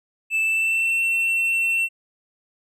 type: tone with pitch glide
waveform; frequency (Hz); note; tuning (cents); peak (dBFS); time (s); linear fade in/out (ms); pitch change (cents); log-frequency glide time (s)
triangle; 2637 to 2702; E7 to E7; 0 to +42; -17; 0.3-1.89; 50; +42; 0.41-0.97
effects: none